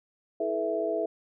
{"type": "tone cluster", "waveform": "sine", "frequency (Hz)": [327.8, 427.8, 484.6, 659], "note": ["E4", "A4", "B4", "E5"], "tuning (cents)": [-10, -49, -33, -1], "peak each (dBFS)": [-34, -31, -35, -29], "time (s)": [0.4, 1.06], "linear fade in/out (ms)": 5, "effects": []}